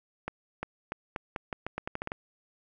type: accelerating click train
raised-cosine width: 0.5 ms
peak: -18 dBFS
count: 13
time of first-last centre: 0.28-2.119 s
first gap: 350 ms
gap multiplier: 0.83
effects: none